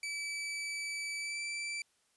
sawtooth tone with pitch glide, 2305 to 2332 Hz, D7 to D7, -33 to -13 cents, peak -33 dBFS, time 0.03-1.82 s, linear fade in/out 2 ms, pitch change +20 cents, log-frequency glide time 1.19-1.4 s, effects white hiss -73 dBFS RMS until 2.16 s + resampled to 24000 Hz

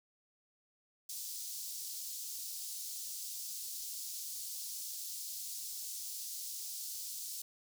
pink high-pass noise, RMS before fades -43 dBFS, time 1.09-7.42 s, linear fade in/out 5 ms, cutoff 4800 Hz, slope 24 dB/octave, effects none

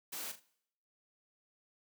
white noise with echo, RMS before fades -42 dBFS, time 0.12-0.32 s, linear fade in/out 10 ms, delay 40 ms, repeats 2, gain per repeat -10 dB, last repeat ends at 0.4 s, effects noise-tail reverb RT60 0.7 s tail -21 dB re dry + high-pass 200 Hz 12 dB/octave

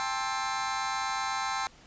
sawtooth chord, A minor seventh, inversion third, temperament just, 792 / 880 / 1056 / 1320 Hz, G5 / A5 / C6 / E6, +18 / 0 / +16 / +2 cents, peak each -30 / -32 / -30 / -32 dBFS, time 0-1.67 s, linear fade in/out 0 ms, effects pink hiss -55 dBFS RMS until 1.86 s + resampled to 16000 Hz

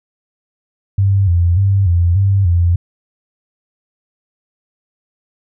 sine tone with vibrato, 92.2 Hz, F#2, 6 cents flat, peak -9 dBFS, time 0.98-2.76 s, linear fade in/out 5 ms, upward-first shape square, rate 1.7 Hz, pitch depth 110 cents each way, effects none

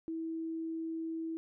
sine tone, 325.4 Hz, E4, 22 cents flat, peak -35 dBFS, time 0.08-1.37 s, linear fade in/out 0 ms, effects none

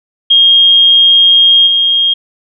sine tone with level steps, 3239 Hz, G#7, 44 cents flat, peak -3 / -7 dBFS, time 0.3-2.14 s, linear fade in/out 10 ms, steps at 1.66 s, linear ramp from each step 20 ms, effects none

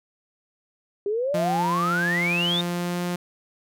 sine exponential sweep, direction up, 394.3 to 3700 Hz, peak -22 dBFS, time 1.06-2.61 s, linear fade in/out 2 ms
sawtooth tone with pitch glide, 173.5 to 176.53 Hz, F3 to F3, -11 to +19 cents, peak -21 dBFS, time 1.34-3.16 s, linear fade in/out 5 ms, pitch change +30 cents, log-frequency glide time 2.47-3.04 s
effects none

